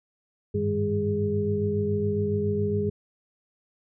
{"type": "tone cluster", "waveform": "sine", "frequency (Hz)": [97.1, 104.3, 155.4, 202.6, 412.5], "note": ["G2", "G#2", "D#3", "G#3", "G#4"], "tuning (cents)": [-16, 8, -2, -43, -12], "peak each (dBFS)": [-29, -34, -35, -29, -26], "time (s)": [0.54, 2.9], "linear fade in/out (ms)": 10, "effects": []}